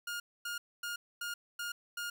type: tone bursts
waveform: sawtooth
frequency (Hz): 1419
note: F6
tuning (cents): +27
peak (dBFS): -33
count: 6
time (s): 0.07-2.1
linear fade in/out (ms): 5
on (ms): 130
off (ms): 250
effects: none